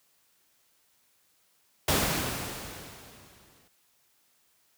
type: noise with exponential decay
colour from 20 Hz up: pink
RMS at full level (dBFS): -23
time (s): 1.88-3.68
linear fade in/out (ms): 5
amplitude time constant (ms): 390
effects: white hiss -68 dBFS RMS until 4.77 s + high-pass 60 Hz 12 dB/octave